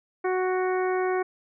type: harmonic tone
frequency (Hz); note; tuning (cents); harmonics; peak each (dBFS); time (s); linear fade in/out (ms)
370; F#4; 0; 1 / 2 / 3 / 4 / 5 / 6; -24 / -30 / -34 / -36 / -38 / -40; 0.24-1.23; 10
effects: none